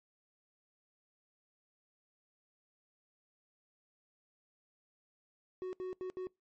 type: tone bursts at uneven times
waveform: triangle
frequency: 370 Hz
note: F#4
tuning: in tune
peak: -35 dBFS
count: 4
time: 5.62-5.73 / 5.8-5.93 / 6.01-6.1 / 6.17-6.27 s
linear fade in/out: 0 ms
effects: noise-tail reverb RT60 0.2 s tail -24 dB re dry + MP3 32 kbps